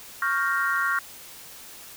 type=chord; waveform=sine; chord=G half-diminished seventh; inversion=second; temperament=equal; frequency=1108.7 / 1396.9 / 1568 / 1864.7 Hz; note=Db6 / F6 / G6 / Bb6; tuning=0 / 0 / 0 / 0 cents; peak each=-28 / -25 / -29 / -29 dBFS; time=0.22-0.99 s; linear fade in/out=2 ms; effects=white hiss -44 dBFS RMS until 1.96 s